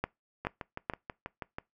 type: two click trains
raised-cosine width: 0.5 ms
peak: -15 / -22 dBFS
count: 3 / 8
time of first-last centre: 0.04-0.898 / 0.45-1.585 s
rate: 2.33 / 6.17 Hz
effects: noise-tail reverb RT60 0.2 s tail -23 dB re dry